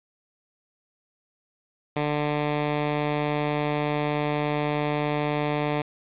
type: tone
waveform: 10% pulse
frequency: 148.3 Hz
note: D3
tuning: 17 cents sharp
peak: -15 dBFS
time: 1.96-5.82 s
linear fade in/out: 5 ms
effects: resampled to 8000 Hz + 7-bit